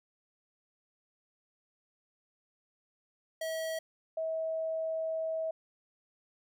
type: tone pair in turn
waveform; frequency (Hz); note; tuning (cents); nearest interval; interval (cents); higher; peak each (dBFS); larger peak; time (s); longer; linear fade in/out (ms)
square / sine; 644 / 644; E5 / E5; -41 / -41; unison; 0; neither; -34 / -31; second; 3.41-3.79 / 4.17-5.51; second; 5
effects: none

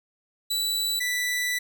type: tone pair in turn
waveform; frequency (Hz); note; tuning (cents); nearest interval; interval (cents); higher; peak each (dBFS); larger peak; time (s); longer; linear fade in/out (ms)
sawtooth; 3951 / 1975.5; B7 / B6; 0 / 0; octave; 1200; first; -21; neither; 0.5-1 / 1-1.59; second; 10
effects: none

